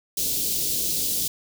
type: band-stop noise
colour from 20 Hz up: white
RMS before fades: -25 dBFS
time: 0.17-1.28 s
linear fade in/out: 5 ms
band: 470 to 3500 Hz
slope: 24 dB/octave
effects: none